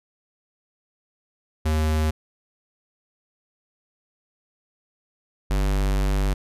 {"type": "tone pair in turn", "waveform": "square", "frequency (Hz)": [77.78, 48.89], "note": ["D#2", "G1"], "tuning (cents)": [0, -4], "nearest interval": "minor sixth", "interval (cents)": 804, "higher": "first", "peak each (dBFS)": -20, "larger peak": "neither", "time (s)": [[1.65, 2.11], [5.5, 6.34]], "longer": "second", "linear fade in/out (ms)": 10, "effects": ["resampled to 32000 Hz"]}